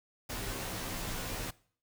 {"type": "noise with comb filter", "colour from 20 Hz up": "pink", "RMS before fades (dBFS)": -38, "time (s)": [0.29, 1.51], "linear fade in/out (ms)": 10, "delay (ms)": 14, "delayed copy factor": -0.85, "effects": ["noise-tail reverb RT60 0.5 s tail -21 dB re dry"]}